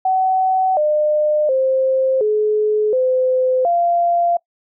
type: tone with pitch steps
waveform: sine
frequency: 754 / 604 / 526 / 425.7 / 513 / 691 Hz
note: F#5 / D5 / C5 / G#4 / C5 / F5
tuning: +32 / +48 / +9 / +43 / -34 / -19 cents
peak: -13 dBFS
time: 0.05-4.37 s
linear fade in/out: 5 ms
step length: 720 ms
effects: noise-tail reverb RT60 0.1 s tail -23 dB re dry